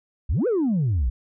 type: exponential two-way sweep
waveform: sine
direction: up then down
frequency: 53.6 to 518 to 53.6 Hz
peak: -17 dBFS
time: 0.29-1.1 s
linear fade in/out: 10 ms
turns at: 0.47 s
effects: tanh soft clip ceiling -17 dBFS